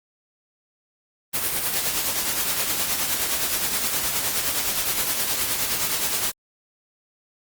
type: noise with tremolo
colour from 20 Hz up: white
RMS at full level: -22 dBFS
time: 1.33-6.32 s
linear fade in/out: 20 ms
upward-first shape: triangle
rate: 9.6 Hz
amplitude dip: 50%
effects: Opus 32 kbps